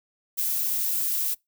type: noise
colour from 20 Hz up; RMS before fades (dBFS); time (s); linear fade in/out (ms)
violet; -26; 0.37-1.35; 20
effects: noise-tail reverb RT60 0.2 s tail -26 dB re dry